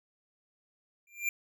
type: tone with exponential growth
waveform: square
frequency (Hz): 2378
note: D7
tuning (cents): +21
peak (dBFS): -26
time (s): 1.07-1.29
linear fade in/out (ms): 2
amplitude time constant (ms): 47
effects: none